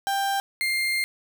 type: tone pair in turn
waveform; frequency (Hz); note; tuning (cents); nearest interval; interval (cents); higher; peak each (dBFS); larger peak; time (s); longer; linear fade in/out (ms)
35% pulse; 790 / 2109; G5 / C7; +13 / +13; octave + perfect fourth; 1700; second; -21; neither; 0.07-0.4 / 0.61-1.04; second; 0
effects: none